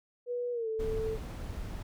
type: tone with pitch glide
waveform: sine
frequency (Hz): 487 to 441.5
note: B4 to A4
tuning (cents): -24 to +6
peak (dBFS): -31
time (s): 0.26-1.18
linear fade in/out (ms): 50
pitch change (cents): -170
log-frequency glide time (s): 0.52-0.68
type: noise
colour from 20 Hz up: brown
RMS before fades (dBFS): -38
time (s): 0.79-1.83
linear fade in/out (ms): 10
effects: none